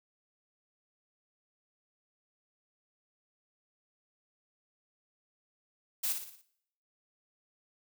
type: noise with echo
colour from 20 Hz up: blue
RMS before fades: -32 dBFS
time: 6.03-6.13 s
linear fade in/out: 10 ms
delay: 58 ms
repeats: 5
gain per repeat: -6 dB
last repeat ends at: 6.42 s
effects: noise-tail reverb RT60 0.7 s tail -19 dB re dry